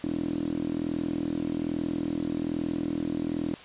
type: tone with band-pass filter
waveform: 10% pulse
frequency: 41.2 Hz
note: E1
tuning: in tune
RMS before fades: -30 dBFS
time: 0.04-3.54 s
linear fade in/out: 0 ms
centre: 310 Hz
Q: 6.3
effects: white hiss -46 dBFS RMS until 3.64 s + resampled to 8000 Hz